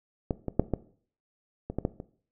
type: clicks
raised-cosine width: 2 ms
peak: -13 / -17 / -7 / -12 / -20 / -15 / -12 / -24 dBFS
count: 8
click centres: 0.308 / 0.483 / 0.596 / 0.737 / 1.7 / 1.786 / 1.851 / 2.001 s
effects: noise-tail reverb RT60 0.5 s tail -17 dB re dry